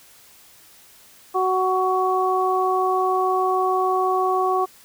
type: harmonic tone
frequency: 372.8 Hz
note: F#4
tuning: 13 cents sharp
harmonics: 1 / 2 / 3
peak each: -22 / -22 / -22 dBFS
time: 1.34-4.66 s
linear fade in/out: 20 ms
effects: white hiss -50 dBFS RMS until 4.84 s